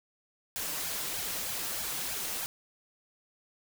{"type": "noise with flanger", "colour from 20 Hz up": "white", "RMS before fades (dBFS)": -35, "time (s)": [0.56, 2.46], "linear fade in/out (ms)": 0, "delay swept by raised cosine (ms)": [1.2, 6.8], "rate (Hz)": 3.2, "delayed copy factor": 0.9, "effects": []}